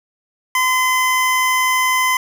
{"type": "tone pair together", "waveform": "square", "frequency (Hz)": [1024, 2048], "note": ["C6", "C7"], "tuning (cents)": [-38, -38], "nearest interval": "octave", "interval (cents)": 1200, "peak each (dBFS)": [-17, -18], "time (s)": [0.55, 2.17], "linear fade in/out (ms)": 2, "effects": []}